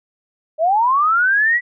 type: linear sweep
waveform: sine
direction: up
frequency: 604 to 1975.5 Hz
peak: -12 dBFS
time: 0.58-1.61 s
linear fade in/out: 50 ms
effects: none